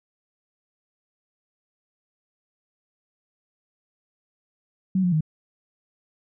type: tone with pitch steps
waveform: sine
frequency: 188.3 / 178.3 / 156 Hz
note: F#3 / F3 / D#3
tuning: +31 / +36 / +5 cents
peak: -18 dBFS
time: 4.95-5.208 s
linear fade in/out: 5 ms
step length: 86 ms
effects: none